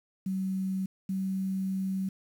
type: tone pair in turn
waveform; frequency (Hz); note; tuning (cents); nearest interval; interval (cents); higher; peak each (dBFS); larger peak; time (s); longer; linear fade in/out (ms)
sine; 190 / 190.84; F#3 / G3; +46 / -46; unison; 8; second; -28; neither; 0.26-0.86 / 1.09-2.09; second; 5
effects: 9-bit